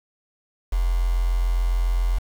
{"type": "tone with quantisation", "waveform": "sine", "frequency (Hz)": 43.65, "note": "F1", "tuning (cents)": 0, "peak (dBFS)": -18, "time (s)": [0.72, 2.19], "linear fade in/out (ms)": 10, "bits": 6, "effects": []}